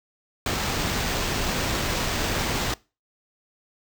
pink noise with sample-and-hold, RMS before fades -26 dBFS, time 0.46-2.74 s, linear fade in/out 2 ms, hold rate 11025 Hz, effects noise-tail reverb RT60 0.3 s tail -23 dB re dry

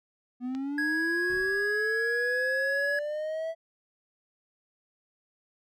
triangle linear sweep, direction up, 243.3 to 659.3 Hz, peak -28 dBFS, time 0.4-3.55 s, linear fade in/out 50 ms
click, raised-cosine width 0.2 ms, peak -27 dBFS, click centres 0.55 s
triangle tone with pitch glide, 1661.2 to 1683.4 Hz, G#6 to G#6, 0 to +23 cents, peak -25 dBFS, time 0.78-2.99 s, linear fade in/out 2 ms, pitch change +23 cents, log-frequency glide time 1.4-2.67 s
brown noise with exponential decay, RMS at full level -43 dBFS, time 1.3-1.99 s, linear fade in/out 0 ms, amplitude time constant 150 ms
effects none

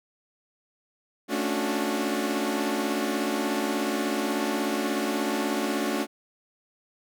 sawtooth chord, D major seventh, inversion second, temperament equal with one note detuned, 220 / 277.2 / 293.7 / 363.6 Hz, A3 / C#4 / D4 / F#4, 0 / 0 / 0 / -30 cents, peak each -27 dBFS, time 1.28-6.07 s, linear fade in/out 50 ms, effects none

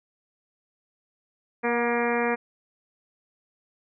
harmonic tone with a mistuned harmonic, 237.3 Hz, A#3, 31 cents sharp, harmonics 1 / 2 / 3 / 4 / 5 / 6 / 7 / 8 / 9 / 10, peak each -29 / -26 / -31 / -32 / -35 / -37 / -33 / -34 / -36 / -35 dBFS, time 1.63-2.36 s, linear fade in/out 20 ms, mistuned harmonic 3, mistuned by +20 cents, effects none

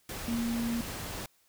sine tone in noise, 233.1 Hz, A#3, in tune, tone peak -29 dBFS, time 0.28-0.81 s, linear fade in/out 2 ms, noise pink, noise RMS -39 dBFS, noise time 0.09-1.26 s, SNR +7 dB, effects white hiss -68 dBFS RMS until 1.48 s

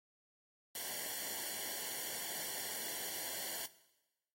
white noise with comb filter, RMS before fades -42 dBFS, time 0.75-3.66 s, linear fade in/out 2 ms, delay 0.79 ms, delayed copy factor -0.8, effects noise-tail reverb RT60 1.0 s tail -17 dB re dry + AAC 48 kbps

